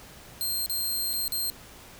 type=tone with dropouts; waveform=10% pulse; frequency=4186 Hz; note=C8; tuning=in tune; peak=-20 dBFS; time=0.41-1.5 s; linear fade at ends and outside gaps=0 ms; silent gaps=0.661-0.697 / 1.131-1.136 / 1.28-1.321 s; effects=pink hiss -48 dBFS RMS until 1.99 s